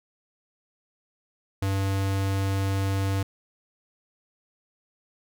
square tone, 97.4 Hz, G2, 11 cents flat, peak -24 dBFS, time 1.62-3.23 s, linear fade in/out 5 ms, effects none

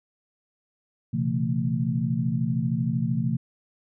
sine tone cluster, 123 / 136.1 / 168.8 / 224.2 Hz, B2 / C#3 / E3 / A3, -7 / -31 / +41 / +33 cents, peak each -28 dBFS, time 1.13-3.37 s, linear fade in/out 10 ms, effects none

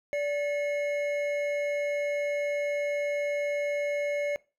triangle tone pair together, 580 / 2172 Hz, D5 / C#7, -22 / -36 cents, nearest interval octave + major seventh, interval 2286 cents, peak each -25 / -34 dBFS, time 0.13-4.36 s, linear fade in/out 0 ms, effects noise-tail reverb RT60 0.3 s tail -22 dB re dry

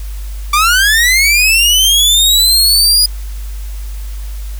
sawtooth linear sweep, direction up, 1154 to 4946 Hz, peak -4 dBFS, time 0.53-3.06 s, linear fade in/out 5 ms, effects added 50 Hz sine -20 dBFS peak until 4.59 s + white hiss -38 dBFS RMS until 4.59 s

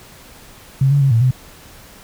sine tone with pitch steps, 135.1 / 142.1 / 136.7 / 114 / 128.2 Hz, C#3 / C#3 / C#3 / A#2 / C3, -44 / +43 / -24 / -38 / -35 cents, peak -10 dBFS, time 0.81-1.31 s, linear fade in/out 5 ms, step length 100 ms, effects pink hiss -42 dBFS RMS until 2.03 s

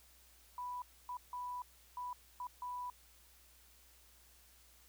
sine tone bursts at uneven times, 987.8 Hz, B5, in tune, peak -40 dBFS, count 6, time 0.58-0.82 / 1.09-1.17 / 1.33-1.62 / 1.97-2.13 / 2.4-2.47 / 2.62-2.9 s, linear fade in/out 2 ms, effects added 60 Hz sine -67 dBFS peak until 4.88 s + white hiss -65 dBFS RMS until 4.88 s

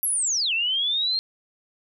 sine linear two-way sweep, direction down then up, 11660 to 2604 to 4240 Hz, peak -21 dBFS, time 0.03-1.19 s, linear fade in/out 0 ms, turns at 0.53 s, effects none

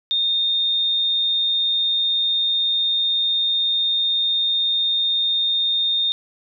sine tone, 3658 Hz, A#7, 33 cents flat, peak -17 dBFS, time 0.11-6.12 s, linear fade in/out 0 ms, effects none

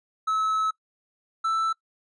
triangle tone pair in turn, 1296 / 1324 Hz, E6 / E6, -30 / +7 cents, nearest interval unison, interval 37 cents, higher second, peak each -20 dBFS, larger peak neither, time 0.27-0.71 / 1.44-1.73 s, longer first, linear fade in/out 10 ms, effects noise-tail reverb RT60 0.1 s tail -21 dB re dry + resampled to 22050 Hz

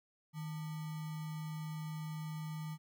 sine tone with sample-and-hold, 156.1 Hz, D#3, 6 cents sharp, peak -39 dBFS, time 0.33-2.78 s, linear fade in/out 50 ms, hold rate 1050 Hz, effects none

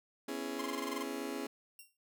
35% pulse chord, C# minor seventh, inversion third, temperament just, 249.5 / 277.2 / 332.6 / 415.8 Hz, B3 / C#4 / E4 / G#4, +18 / 0 / +16 / +2 cents, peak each -43 / -40 / -43 / -41 dBFS, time 0.28-1.47 s, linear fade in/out 5 ms
sawtooth tone bursts, 1046.5 Hz, C6, in tune, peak -34 dBFS, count 10, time 0.59-1.029 s, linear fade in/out 5 ms, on 25 ms, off 21 ms
5% pulse tone with exponential decay, 2751 Hz, F7, 27 cents flat, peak -39 dBFS, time 1.79-1.97 s, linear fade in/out 2 ms, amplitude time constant 37 ms
effects none

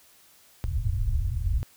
white low-pass noise, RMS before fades -26 dBFS, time 0.64-1.63 s, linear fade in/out 0 ms, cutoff 110 Hz, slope 48 dB/octave, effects white hiss -57 dBFS RMS until 1.76 s

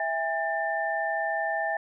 sine tone cluster, 657 / 810 / 1785 Hz, E5 / G#5 / A6, -6 / -43 / +24 cents, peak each -30 dBFS, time 0-1.77 s, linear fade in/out 2 ms, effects none

